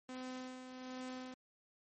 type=tone with tremolo; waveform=sawtooth; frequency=255.8 Hz; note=C4; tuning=39 cents flat; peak=-39 dBFS; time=0.09-1.34 s; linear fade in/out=2 ms; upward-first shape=sine; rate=1.3 Hz; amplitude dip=50%; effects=MP3 32 kbps